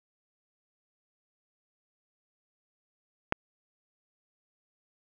click, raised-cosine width 0.5 ms, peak -9 dBFS, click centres 3.324 s, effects none

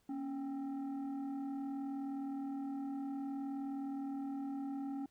sine tone with frequency modulation, 277.2 Hz, C#4, in tune, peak -36 dBFS, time 0.09-5.06 s, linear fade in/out 5 ms, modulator 515 Hz, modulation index 0.5, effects tanh soft clip ceiling -36 dBFS + pink hiss -75 dBFS RMS until 5.1 s

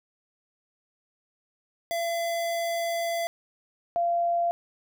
square / sine tone pair in turn, 677 / 688.4 Hz, E5 / F5, +46 / -25 cents, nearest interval unison, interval 29 cents, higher second, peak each -27 / -22 dBFS, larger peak second, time 1.91-3.27 / 3.96-4.51 s, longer first, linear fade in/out 0 ms, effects none

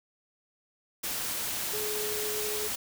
sine tone in noise, 423.7 Hz, G#4, 35 cents sharp, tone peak -34 dBFS, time 1.73-2.68 s, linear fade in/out 10 ms, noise white, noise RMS -33 dBFS, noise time 1.03-2.76 s, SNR -4 dB, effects none

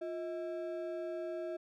triangle ring-modulated tone, 493.9 Hz, B4, in tune, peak -32 dBFS, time 0.01-1.57 s, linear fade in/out 10 ms, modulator 143 Hz, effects none

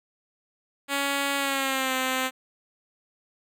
5% pulse tone with pitch glide, 279.7 to 259.5 Hz, C#4 to C4, +16 to -14 cents, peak -13 dBFS, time 0.88-2.31 s, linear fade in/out 50 ms, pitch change -130 cents, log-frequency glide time 1.37-1.94 s, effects none

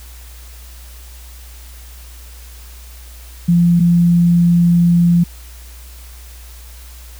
sine tone pair in turn, 172.4 / 172.4 Hz, F3 / F3, -22 / -22 cents, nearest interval unison, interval 0 cents, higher neither, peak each -8 dBFS, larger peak neither, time 3.48-3.8 / 3.8-5.24 s, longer second, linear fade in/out 10 ms, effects added 60 Hz sine -34 dBFS peak until 7.19 s + white hiss -42 dBFS RMS until 7.19 s

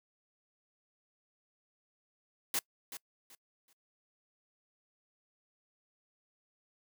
white noise with echo, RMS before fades -32 dBFS, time 2.54-2.59 s, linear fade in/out 2 ms, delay 380 ms, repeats 3, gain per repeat -12 dB, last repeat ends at 3.73 s, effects noise-tail reverb RT60 0.1 s tail -24 dB re dry + high-pass 150 Hz 12 dB/octave

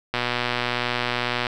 click train, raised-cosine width 0.3 ms, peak -7 dBFS, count 163, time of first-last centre 0.14-1.468 s, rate 122 Hz, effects none

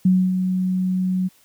sine tone with ADSR envelope, 185 Hz, F#3, in tune, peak -11 dBFS, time 0.05-1.29 s, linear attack 6 ms, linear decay 260 ms, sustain -7 dB, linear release 25 ms, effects white hiss -56 dBFS RMS until 1.44 s

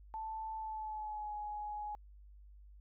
sine tone with pitch glide, 880 to 838.3 Hz, A5 to G#5, 0 to +16 cents, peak -39 dBFS, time 0.14-1.95 s, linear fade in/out 0 ms, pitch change -84 cents, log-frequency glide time 0.56-1.34 s, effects added 50 Hz sine -54 dBFS peak until 2.8 s

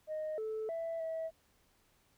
sine tone with pitch steps, 620 / 436.9 / 661 / 648 Hz, D#5 / A4 / E5 / E5, -6 / -12 / +5 / -30 cents, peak -34 dBFS, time 0.07-1.31 s, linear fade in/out 50 ms, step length 310 ms, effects tanh soft clip ceiling -33 dBFS + pink hiss -71 dBFS RMS until 2.17 s

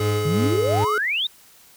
45% pulse tone with tremolo, 103.3 Hz, G#2, 9 cents flat, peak -20 dBFS, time 0-0.85 s, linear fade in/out 10 ms, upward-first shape sine, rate 2.8 Hz, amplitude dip 50%
square tone, 424 Hz, G#4, 36 cents sharp, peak -24 dBFS, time 0-0.98 s, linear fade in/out 2 ms
sine exponential sweep, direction up, 138.59 to 3830 Hz, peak -20 dBFS, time 0.25-1.27 s, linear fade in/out 5 ms
effects white hiss -51 dBFS RMS until 1.76 s

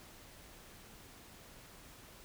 silence, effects pink hiss -56 dBFS RMS until 2.24 s

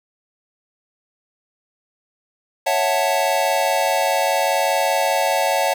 square chord, F# minor seventh, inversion second, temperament equal, 554.4 / 659.3 / 740 / 880 Hz, C#5 / E5 / F#5 / A5, 0 / 0 / 0 / 0 cents, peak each -23 dBFS, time 2.66-5.74 s, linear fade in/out 10 ms, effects none

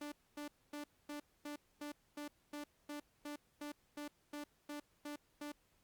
sawtooth tone bursts, 293.7 Hz, D4, in tune, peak -40 dBFS, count 16, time 0.01-5.52 s, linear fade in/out 5 ms, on 110 ms, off 250 ms, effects pink hiss -75 dBFS RMS until 5.83 s + Opus 48 kbps

